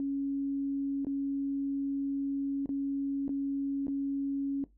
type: tone with dropouts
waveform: sine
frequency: 277.2 Hz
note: C#4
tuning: in tune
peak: -29 dBFS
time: 0-4.64 s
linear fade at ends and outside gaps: 1 ms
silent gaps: 1.048-1.068 / 2.659-2.691 / 3.28-3.292 / 3.869-3.881 s
effects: noise-tail reverb RT60 0.2 s tail -17 dB re dry + added 50 Hz sine -60 dBFS peak until 4.77 s